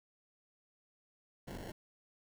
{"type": "noise with sample-and-hold", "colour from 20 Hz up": "pink", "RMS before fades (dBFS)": -45, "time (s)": [1.47, 1.72], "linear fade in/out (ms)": 10, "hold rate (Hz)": 1225, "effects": []}